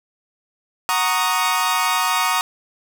sawtooth chord, D# minor seventh, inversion first, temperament equal, 740 / 932.3 / 1108.7 / 1244.5 Hz, F#5 / A#5 / C#6 / D#6, 0 / 0 / 0 / 0 cents, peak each -22 / -18 / -20 / -18 dBFS, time 0.89-2.41 s, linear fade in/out 0 ms, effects none

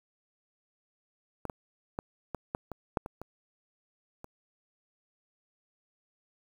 clicks, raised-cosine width 1 ms, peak -21 / -22 / -19 / -20 / -17 / -24 / -13 / -24 / -26 / -29 dBFS, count 10, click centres 1.453 / 1.498 / 1.989 / 2.347 / 2.549 / 2.717 / 2.972 / 3.061 / 3.216 / 4.244 s, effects 8-bit

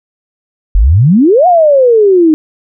sine exponential two-way sweep, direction up then down, 42.11 to 740 to 303.1 Hz, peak -3 dBFS, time 0.75-2.34 s, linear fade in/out 0 ms, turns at 1.47 s, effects none

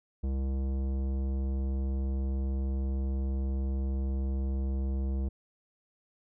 sine tone with tanh clipping, 66.8 Hz, C2, 36 cents sharp, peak -30 dBFS, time 0.23-5.29 s, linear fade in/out 10 ms, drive 15 dB, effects none

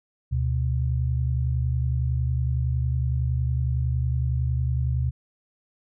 sine tone pair together, 73.93 / 124.8 Hz, D2 / B2, +12 / +19 cents, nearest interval major sixth, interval 907 cents, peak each -24 dBFS, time 0.31-5.11 s, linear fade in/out 20 ms, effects none

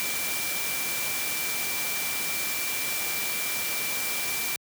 sine tone in noise, 2349 Hz, D7, in tune, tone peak -33 dBFS, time 0-4.56 s, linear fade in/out 0 ms, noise white, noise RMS -30 dBFS, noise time 0-4.56 s, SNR -6 dB, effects high-pass 100 Hz 12 dB/octave

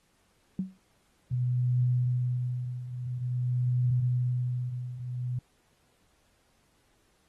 sine tone with exponential decay, 188.4 Hz, F#3, 32 cents sharp, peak -24 dBFS, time 0.59-0.78 s, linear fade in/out 2 ms, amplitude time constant 40 ms
sine tone with tremolo, 124.2 Hz, B2, 10 cents sharp, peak -22 dBFS, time 1.31-5.39 s, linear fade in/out 5 ms, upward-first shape triangle, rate 0.48 Hz, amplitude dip 80%
effects pink hiss -69 dBFS RMS until 7.28 s + AAC 32 kbps

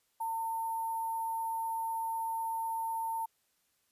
sine tone with sample-and-hold, 904 Hz, A5, 47 cents sharp, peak -32 dBFS, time 0.2-3.26 s, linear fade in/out 10 ms, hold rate 11025 Hz, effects white hiss -75 dBFS RMS until 3.91 s + resampled to 32000 Hz

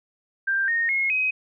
sine tone with pitch steps, 1582 / 1849 / 2161 / 2526 Hz, G6 / A#6 / C#7 / D#7, +15 / -15 / -45 / +26 cents, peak -20 dBFS, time 0.47-1.31 s, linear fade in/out 10 ms, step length 210 ms, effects none

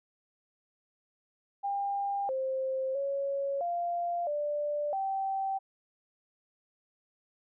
sine tone with pitch steps, 800 / 527 / 555 / 694 / 589 / 776 Hz, G5 / C5 / C#5 / F5 / D5 / G5, +35 / +12 / +2 / -11 / +5 / -18 cents, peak -29 dBFS, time 1.63-5.59 s, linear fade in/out 20 ms, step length 660 ms, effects none

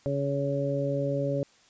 harmonic tone, 140.3 Hz, C#3, 21 cents sharp, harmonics 1 / 2 / 3 / 4, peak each -30 / -33 / -34 / -29 dBFS, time 0.06-1.43 s, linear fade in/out 0 ms, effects white hiss -60 dBFS RMS until 1.69 s + resampled to 16000 Hz

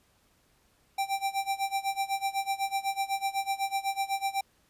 square tone with tremolo, 784 Hz, G5, in tune, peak -26 dBFS, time 0.98-4.41 s, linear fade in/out 5 ms, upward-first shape sine, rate 8 Hz, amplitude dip 90%, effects pink hiss -67 dBFS RMS until 4.69 s + resampled to 32000 Hz

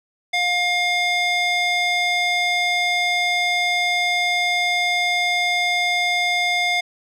square tone with band-pass filter, 710 Hz, F5, 28 cents sharp, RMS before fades -20 dBFS, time 0.33-6.81 s, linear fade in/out 10 ms, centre 2700 Hz, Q 1.6, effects none

